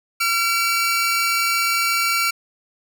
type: tone pair together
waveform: sawtooth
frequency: 1368.4 / 2294 Hz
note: F6 / D7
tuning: -36 / -41 cents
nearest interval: major sixth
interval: 895 cents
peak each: -17 dBFS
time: 0.2-2.31 s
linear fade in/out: 10 ms
effects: none